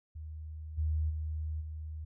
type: tone with level steps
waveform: sine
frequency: 77.78 Hz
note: D#2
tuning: in tune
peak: -40 / -28 / -33 / -38 dBFS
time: 0.15-2.05 s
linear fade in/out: 10 ms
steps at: 0.77 / 1.09 / 1.6 s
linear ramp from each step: 20 ms
effects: none